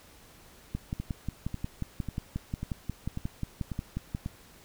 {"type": "two click trains", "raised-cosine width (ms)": 5, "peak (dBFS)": [-19, -21], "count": [20, 7], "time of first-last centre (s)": [[0.75, 4.149], [1, 4.261]], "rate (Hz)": [5.59, 1.84], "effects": ["pink hiss -55 dBFS RMS until 4.64 s"]}